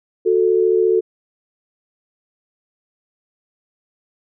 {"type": "tone pair together", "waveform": "sine", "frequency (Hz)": [367, 441.4], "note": ["F#4", "A4"], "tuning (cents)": [-14, 5], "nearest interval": "minor third", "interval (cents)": 319, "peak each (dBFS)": -15, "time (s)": [0.25, 1.01], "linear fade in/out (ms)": 20, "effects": []}